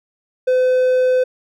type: tone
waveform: triangle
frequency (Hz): 509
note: C5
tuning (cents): -48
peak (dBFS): -10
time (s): 0.47-1.24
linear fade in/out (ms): 10
effects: none

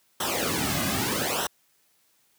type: noise with flanger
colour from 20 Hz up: pink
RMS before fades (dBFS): -27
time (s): 0.2-1.47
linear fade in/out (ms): 5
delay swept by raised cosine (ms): 0.43 to 2.23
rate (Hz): 0.8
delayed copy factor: -0.8
effects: white hiss -66 dBFS RMS until 2.38 s + high-pass 80 Hz 12 dB/octave

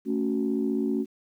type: chord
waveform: sine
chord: F# minor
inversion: first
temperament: just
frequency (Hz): 222 / 277.5 / 370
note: A3 / C#4 / F#4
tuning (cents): +16 / +2 / 0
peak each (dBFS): -27 / -27 / -29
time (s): 0.05-1.06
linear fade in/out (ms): 50
effects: tanh soft clip ceiling -15 dBFS + 10-bit

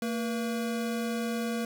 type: tone pair together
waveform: square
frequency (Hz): 227.5 / 482.1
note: A#3 / B4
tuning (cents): -42 / -42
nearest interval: octave + minor second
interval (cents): 1300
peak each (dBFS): -31 / -36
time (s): 0.02-1.65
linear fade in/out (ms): 2
effects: none

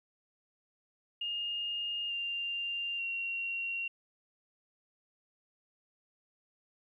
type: tone with pitch steps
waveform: sine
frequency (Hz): 2835 / 2791 / 2748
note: F7 / F7 / F7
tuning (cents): +25 / -2 / -29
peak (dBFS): -33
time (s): 1.21-3.88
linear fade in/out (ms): 5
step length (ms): 890
effects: 12-bit

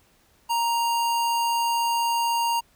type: tone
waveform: square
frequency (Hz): 934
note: A#5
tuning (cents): +3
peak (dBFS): -22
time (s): 0.49-2.61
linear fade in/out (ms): 20
effects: pink hiss -61 dBFS RMS until 2.75 s

